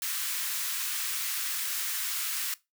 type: high-pass noise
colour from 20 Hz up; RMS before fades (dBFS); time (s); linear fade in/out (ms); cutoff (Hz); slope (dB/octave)
white; -32; 0.02-2.54; 2; 1200; 24
effects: noise-tail reverb RT60 0.2 s tail -19 dB re dry